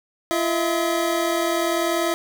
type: tone pair together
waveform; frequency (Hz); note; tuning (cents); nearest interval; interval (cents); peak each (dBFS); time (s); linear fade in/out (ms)
25% pulse; 340.3 / 640.2; F4 / D#5; -45 / +49; major seventh; 1094; -18 / -20; 0.31-2.14; 0
effects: 7-bit